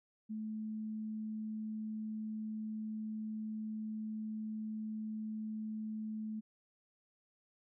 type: tone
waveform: sine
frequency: 216.8 Hz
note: A3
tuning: 25 cents flat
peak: -38 dBFS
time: 0.29-6.41 s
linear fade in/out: 20 ms
effects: none